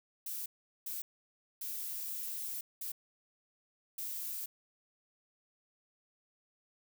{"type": "noise bursts at uneven times", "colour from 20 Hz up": "violet", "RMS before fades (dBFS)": -40, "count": 5, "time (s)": [[0.26, 0.46], [0.86, 1.02], [1.61, 2.61], [2.81, 2.92], [3.98, 4.46]], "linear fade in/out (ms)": 5, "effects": []}